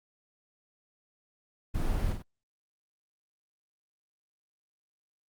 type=noise with echo; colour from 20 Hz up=brown; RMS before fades=-30 dBFS; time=1.74-2.13 s; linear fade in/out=10 ms; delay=48 ms; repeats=2; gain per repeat=-5 dB; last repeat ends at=2.226 s; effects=Opus 24 kbps